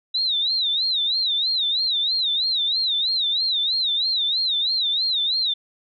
sine tone with vibrato, 3861 Hz, B7, 40 cents flat, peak -19 dBFS, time 0.14-5.54 s, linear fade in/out 10 ms, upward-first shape sine, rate 3.1 Hz, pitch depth 160 cents each way, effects none

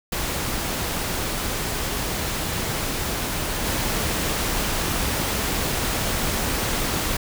pink noise with level steps, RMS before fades -26 / -24 dBFS, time 0.12-7.17 s, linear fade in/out 5 ms, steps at 3.64 s, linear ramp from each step 20 ms, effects none

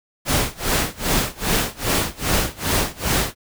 pink noise with tremolo, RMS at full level -18 dBFS, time 0.25-3.35 s, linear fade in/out 50 ms, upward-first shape sine, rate 2.5 Hz, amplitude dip 95%, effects none

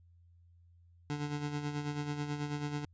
25% pulse tone with tremolo, 146.83 Hz, D3, in tune, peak -29 dBFS, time 1.1-2.85 s, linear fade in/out 0 ms, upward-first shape sine, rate 9.2 Hz, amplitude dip 55%, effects added 86 Hz sine -59 dBFS peak until 2.93 s + resampled to 16000 Hz

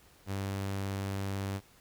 sawtooth tone, 98 Hz, G2, in tune, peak -29 dBFS, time 0.26-1.61 s, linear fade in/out 50 ms, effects pink hiss -61 dBFS RMS until 1.8 s

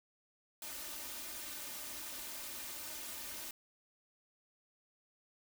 white noise with comb filter, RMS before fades -45 dBFS, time 0.62-3.51 s, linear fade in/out 2 ms, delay 3.3 ms, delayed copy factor +0.8, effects none

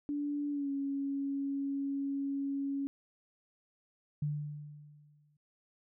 sine tone with pitch glide, 290 to 277.5 Hz, D4 to C#4, -22 to +2 cents, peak -32 dBFS, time 0.09-2.87 s, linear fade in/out 0 ms, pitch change -76 cents, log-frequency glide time 0.51-0.7 s
sine tone with exponential decay, 148 Hz, D3, 14 cents sharp, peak -29 dBFS, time 4.22-5.37 s, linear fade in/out 5 ms, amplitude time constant 250 ms
effects none

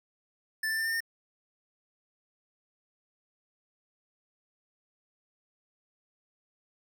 square tone with pitch steps, 1760 / 1775.3 / 1790.8 / 1806.3 / 1822.1 Hz, A6 / A6 / A6 / A6 / A#6, 0 / +15 / +30 / +45 / -40 cents, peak -29 dBFS, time 0.63-1.005 s, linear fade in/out 5 ms, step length 75 ms, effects none

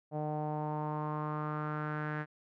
sawtooth tone with low-pass filter sweep, 151.6 Hz, D#3, 45 cents flat, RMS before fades -36 dBFS, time 0.11-2.26 s, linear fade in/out 50 ms, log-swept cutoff 690 to 1700 Hz, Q 4.2, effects none

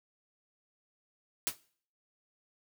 white noise with exponential decay, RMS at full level -27 dBFS, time 1.47-1.57 s, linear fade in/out 0 ms, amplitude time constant 20 ms, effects noise-tail reverb RT60 0.5 s tail -20 dB re dry

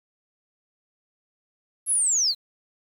sine linear sweep, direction down, 11175 to 3923 Hz, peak -19 dBFS, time 1.86-2.35 s, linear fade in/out 50 ms, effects 8-bit

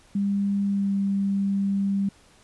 sine tone with pitch glide, 200 to 197.59 Hz, G3 to G3, +35 to +14 cents, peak -21 dBFS, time 0.15-2.09 s, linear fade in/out 5 ms, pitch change -21 cents, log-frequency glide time 0.65-0.93 s, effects pink hiss -56 dBFS RMS until 2.43 s + resampled to 24000 Hz

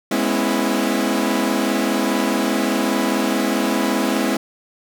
sawtooth chord, C# minor seventh, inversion second, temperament equal with one note detuned, 207.7 / 246.9 / 271.8 / 329.6 Hz, G#3 / B3 / C#4 / E4, 0 / 0 / -34 / 0 cents, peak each -19 dBFS, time 0.11-4.37 s, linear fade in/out 5 ms, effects none

